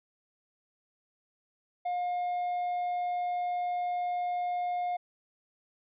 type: tone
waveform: triangle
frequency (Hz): 713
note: F5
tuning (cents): +36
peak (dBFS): -27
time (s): 1.85-4.97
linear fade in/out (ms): 10
effects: resampled to 8000 Hz